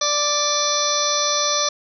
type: harmonic tone with a mistuned harmonic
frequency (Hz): 587.3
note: D5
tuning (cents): 0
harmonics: 1 / 2 / 3 / 4 / 6 / 7 / 8 / 9 / 10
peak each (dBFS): -25 / -24 / -34 / -34 / -26 / -27 / -31 / -27 / -23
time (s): 0.01-1.69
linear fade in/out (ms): 5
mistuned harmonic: 8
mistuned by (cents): -36
effects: none